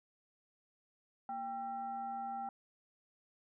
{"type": "tone with frequency modulation", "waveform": "sine", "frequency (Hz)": 790, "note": "G5", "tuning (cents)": 13, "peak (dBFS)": -38, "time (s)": [1.29, 2.49], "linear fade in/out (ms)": 2, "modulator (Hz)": 557, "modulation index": 0.49, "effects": []}